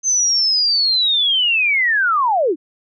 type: linear sweep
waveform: sine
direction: down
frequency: 6272 to 271.2 Hz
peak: -13 dBFS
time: 0.03-2.56 s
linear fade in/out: 50 ms
effects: none